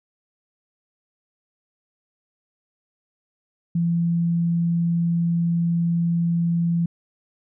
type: tone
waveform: sine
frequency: 169.5 Hz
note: E3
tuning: 49 cents sharp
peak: -18 dBFS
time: 3.75-6.86 s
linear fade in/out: 5 ms
effects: none